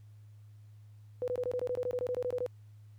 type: tone bursts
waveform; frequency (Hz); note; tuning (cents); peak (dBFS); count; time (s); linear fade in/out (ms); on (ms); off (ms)
sine; 496.8; B4; +10; -30; 16; 1.22-2.463; 0; 58; 21
effects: added 105 Hz sine -51 dBFS peak until 2.98 s + pink hiss -74 dBFS RMS until 2.98 s